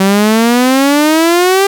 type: exponential sweep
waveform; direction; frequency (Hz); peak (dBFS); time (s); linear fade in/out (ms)
sawtooth; up; 189.9 to 400; -3; 0-1.67; 5
effects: none